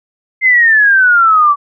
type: exponential sweep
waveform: sine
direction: down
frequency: 2100 to 1139 Hz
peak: -5 dBFS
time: 0.41-1.56 s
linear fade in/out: 50 ms
effects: none